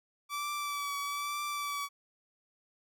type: tone with vibrato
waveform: sawtooth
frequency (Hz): 1155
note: D6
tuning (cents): -29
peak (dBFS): -30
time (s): 0.29-1.89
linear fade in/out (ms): 50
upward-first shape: triangle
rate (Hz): 1.1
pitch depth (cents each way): 31
effects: none